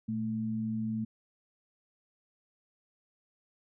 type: tone pair together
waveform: sine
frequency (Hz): 116.54 / 220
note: A#2 / A3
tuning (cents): 0 / 0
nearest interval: major seventh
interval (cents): 1100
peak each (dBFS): -38 / -31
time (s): 0.08-1.05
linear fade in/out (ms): 10
effects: none